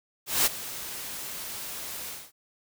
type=noise with ADSR envelope; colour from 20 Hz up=white; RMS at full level=-21 dBFS; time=0.26-2.32 s; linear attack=200 ms; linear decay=21 ms; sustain=-16 dB; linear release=240 ms; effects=none